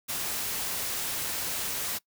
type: noise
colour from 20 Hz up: white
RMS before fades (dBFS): -32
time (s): 0.08-1.99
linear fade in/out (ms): 20
effects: noise-tail reverb RT60 0.1 s tail -22 dB re dry